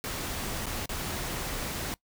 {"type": "noise with dropouts", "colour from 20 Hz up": "pink", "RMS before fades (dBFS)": -34, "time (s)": [0.04, 1.94], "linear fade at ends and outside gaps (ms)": 0, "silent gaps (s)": [[0.658, 0.666], [0.857, 0.893]], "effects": ["noise-tail reverb RT60 0.1 s tail -22 dB re dry"]}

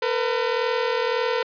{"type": "tone pair together", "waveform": "sawtooth", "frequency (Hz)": [457.2, 499], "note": ["A#4", "B4"], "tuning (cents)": [-34, 18], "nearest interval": "major second", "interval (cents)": 152, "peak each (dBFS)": -20, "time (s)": [0.02, 1.43], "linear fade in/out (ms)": 5, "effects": ["resampled to 11025 Hz"]}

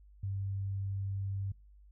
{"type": "tone", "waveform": "sine", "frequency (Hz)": 98, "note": "G2", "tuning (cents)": 0, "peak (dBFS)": -33, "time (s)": [0.23, 1.52], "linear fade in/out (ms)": 5, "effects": ["noise-tail reverb RT60 0.3 s tail -25 dB re dry", "added 50 Hz sine -55 dBFS peak until 1.91 s"]}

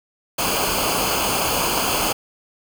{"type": "noise with comb filter", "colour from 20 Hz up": "pink", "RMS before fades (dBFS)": -21, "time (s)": [0.38, 2.13], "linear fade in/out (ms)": 10, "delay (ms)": 0.53, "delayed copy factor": -0.75, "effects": []}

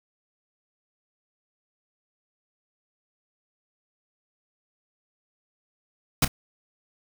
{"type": "noise with echo", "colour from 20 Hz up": "pink", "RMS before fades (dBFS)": -19, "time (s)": [6.22, 6.25], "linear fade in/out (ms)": 5, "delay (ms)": 30, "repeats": 1, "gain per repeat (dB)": -13, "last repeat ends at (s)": 6.28, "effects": []}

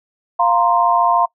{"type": "chord", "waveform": "sine", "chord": "F suspended fourth", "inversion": "none", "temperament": "equal", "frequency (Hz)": [698.5, 932.3, 1046.5], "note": ["F5", "Bb5", "C6"], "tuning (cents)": [0, 0, 0], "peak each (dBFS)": -16, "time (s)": [0.39, 1.26], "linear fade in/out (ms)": 10, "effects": ["noise-tail reverb RT60 0.1 s tail -23 dB re dry"]}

